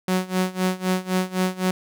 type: tone with tremolo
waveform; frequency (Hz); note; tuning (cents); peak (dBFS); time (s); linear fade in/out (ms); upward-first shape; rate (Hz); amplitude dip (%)
sawtooth; 185; F#3; 0; -14; 0.08-1.71; 2; sine; 3.9; 90
effects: none